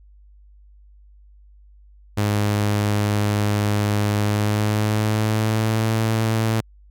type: tone with pitch glide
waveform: sawtooth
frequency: 103.83 to 111.28 Hz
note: G#2 to A2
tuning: 0 to +20 cents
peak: -14 dBFS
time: 2.17-6.61 s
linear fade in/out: 10 ms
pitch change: +120 cents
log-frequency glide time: 4.18-5.94 s
effects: added 50 Hz sine -46 dBFS peak until 6.9 s